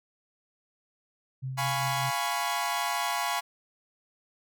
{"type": "tone with tremolo", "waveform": "sine", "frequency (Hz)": 131.3, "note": "C3", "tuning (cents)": 6, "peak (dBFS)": -30, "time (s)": [1.42, 2.11], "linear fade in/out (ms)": 20, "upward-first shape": "triangle", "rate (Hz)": 5.1, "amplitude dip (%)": 45}
{"type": "chord", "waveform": "sawtooth", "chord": "C# dominant seventh", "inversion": "first", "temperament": "equal", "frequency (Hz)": [698.5, 830.6, 987.8, 1108.7], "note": ["E#5", "G#5", "B5", "C#6"], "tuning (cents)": [0, 0, 0, 0], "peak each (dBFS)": [-30, -29, -29, -30], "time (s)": [1.57, 3.41], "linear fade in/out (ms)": 20}
{"effects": []}